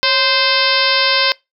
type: harmonic tone with a mistuned harmonic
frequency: 520 Hz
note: C5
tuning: 11 cents flat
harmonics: 1 / 2 / 3 / 4 / 5 / 6 / 7 / 8 / 9 / 10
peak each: -21 / -21 / -21 / -21 / -21 / -21 / -21 / -21 / -21 / -21 dBFS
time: 0.03-1.32 s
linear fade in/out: 0 ms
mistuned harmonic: 1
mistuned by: +89 cents
effects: noise-tail reverb RT60 0.2 s tail -23 dB re dry